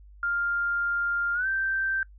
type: tone with pitch glide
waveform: sine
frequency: 1400 to 1562.4 Hz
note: F6 to G6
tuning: +4 to -6 cents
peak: -24 dBFS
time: 0.23-2.03 s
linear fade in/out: 2 ms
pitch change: +190 cents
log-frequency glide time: 1.34-1.47 s
effects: noise-tail reverb RT60 0.1 s tail -23 dB re dry + added 50 Hz sine -47 dBFS peak until 2.18 s